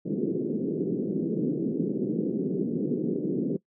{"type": "band-pass noise", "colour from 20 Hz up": "white", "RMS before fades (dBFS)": -28, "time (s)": [0.05, 3.57], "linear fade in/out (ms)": 10, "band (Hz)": [150, 420], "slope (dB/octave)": 48, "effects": ["noise-tail reverb RT60 0.1 s tail -20 dB re dry"]}